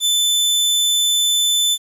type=tone; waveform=sawtooth; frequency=3520 Hz; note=A7; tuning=in tune; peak=-11 dBFS; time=0-1.78 s; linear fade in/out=50 ms; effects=resampled to 32000 Hz + 8-bit